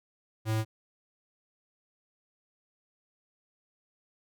square tone, 110 Hz, A2, in tune, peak -27 dBFS, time 0.45-0.65 s, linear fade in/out 50 ms, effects none

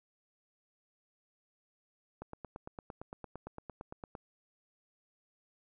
click train, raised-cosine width 1 ms, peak -29 dBFS, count 18, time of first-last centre 2.22-4.152 s, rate 8.8 Hz, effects none

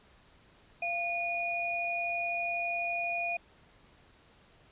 sine tone pair together, 690 / 2454 Hz, F5 / D#7, -21 / -25 cents, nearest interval octave + minor seventh, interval 2196 cents, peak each -34 / -32 dBFS, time 0.82-3.37 s, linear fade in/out 5 ms, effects pink hiss -61 dBFS RMS until 4.71 s + resampled to 8000 Hz

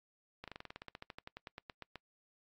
slowing click train, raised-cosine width 0.3 ms, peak -29 dBFS, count 21, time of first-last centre 0.44-1.957 s, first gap 37 ms, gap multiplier 1.07, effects noise-tail reverb RT60 0.1 s tail -25 dB re dry + AAC 48 kbps

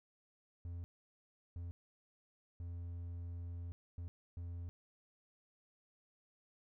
triangle tone bursts at uneven times, 86.3 Hz, F2, 20 cents flat, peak -40 dBFS, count 5, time 0.65-0.84 / 1.56-1.71 / 2.6-3.72 / 3.98-4.08 / 4.37-4.69 s, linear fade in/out 0 ms, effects none

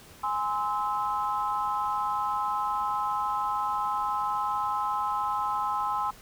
sine chord, Ab augmented, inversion none, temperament just, 830.6 / 1038.3 / 1297.8 Hz, Ab5 / C6 / E6, 0 / -14 / -27 cents, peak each -30 / -29 / -31 dBFS, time 0.23-6.11 s, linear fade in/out 10 ms, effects tanh soft clip ceiling -16 dBFS + pink hiss -51 dBFS RMS until 6.21 s

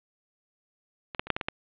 clicks, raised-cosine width 0.3 ms, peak -19 / -10 / -24 / -6 / -13 / -14 / -11 dBFS, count 7, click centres 1.148 / 1.195 / 1.27 / 1.303 / 1.365 / 1.412 / 1.485 s, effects resampled to 8000 Hz + 7-bit

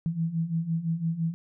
sine beating tone pair, 161.1 / 167 Hz, E3 / E3, -39 / +23 cents, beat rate 5.9 Hz, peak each -31 / -27 dBFS, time 0.06-1.34 s, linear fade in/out 0 ms, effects none

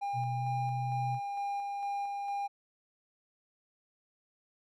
triangle tone with tremolo, 804 Hz, G5, 44 cents sharp, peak -30 dBFS, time 0.01-2.48 s, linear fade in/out 20 ms, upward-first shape square, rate 2.2 Hz, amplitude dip 25%
sine tone with pitch glide, 123.47 to 125.63 Hz, B2 to B2, 0 to +30 cents, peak -33 dBFS, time 0.13-1.2 s, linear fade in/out 50 ms, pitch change +30 cents, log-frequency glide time 0.37-0.44 s
effects none

